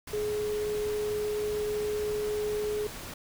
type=tone in noise; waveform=sine; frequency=421.1 Hz; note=G#4; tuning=24 cents sharp; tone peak=-28 dBFS; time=0.13-2.87 s; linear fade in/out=5 ms; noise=pink; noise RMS=-41 dBFS; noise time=0.07-3.14 s; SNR=+10 dB; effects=none